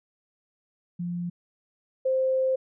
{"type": "tone pair in turn", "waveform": "sine", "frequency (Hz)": [174.61, 523.2], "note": ["F3", "C5"], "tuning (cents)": [0, 0], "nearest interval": "octave + perfect fifth", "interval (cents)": 1900, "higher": "second", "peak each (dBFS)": [-28, -21], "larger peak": "second", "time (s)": [[0.99, 1.3], [2.05, 2.56]], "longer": "second", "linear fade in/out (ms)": 10, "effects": []}